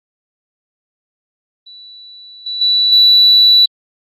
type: tone with level steps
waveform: sine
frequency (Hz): 3951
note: B7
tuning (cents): 0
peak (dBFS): -34 / -19 / -9 / -4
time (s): 1.66-3.66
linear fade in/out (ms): 10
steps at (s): 2.46 / 2.61 / 2.92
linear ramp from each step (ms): 5
effects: tanh soft clip ceiling 0 dBFS + Opus 48 kbps